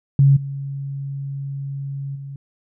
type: tone with level steps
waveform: sine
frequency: 138.59 Hz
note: C#3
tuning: in tune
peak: -9 / -25 / -30 dBFS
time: 0.19-2.36 s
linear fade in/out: 2 ms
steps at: 0.36 / 2.15 s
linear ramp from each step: 10 ms
effects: none